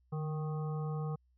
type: harmonic tone with a mistuned harmonic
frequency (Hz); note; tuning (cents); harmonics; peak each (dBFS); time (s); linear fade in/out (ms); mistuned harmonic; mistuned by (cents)
155.56; D#3; 0; 1 / 3 / 5 / 7 / 8; -34 / -44 / -48 / -51 / -52; 0.12-1.16; 10; 1; -50
effects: added 62 Hz sine -67 dBFS peak until 1.37 s